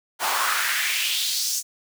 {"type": "noise with high-pass filter sweep", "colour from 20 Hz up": "pink", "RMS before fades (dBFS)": -24, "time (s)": [0.19, 1.63], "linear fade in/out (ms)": 50, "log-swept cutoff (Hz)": [790, 6600], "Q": 2.7, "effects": []}